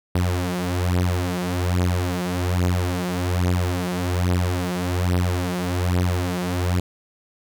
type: beating tone pair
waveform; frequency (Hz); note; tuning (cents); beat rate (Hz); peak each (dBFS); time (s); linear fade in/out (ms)
sawtooth; 89 / 90.2; F2 / F#2; +33 / -44; 1.2; -19; 0.15-6.8; 5
effects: none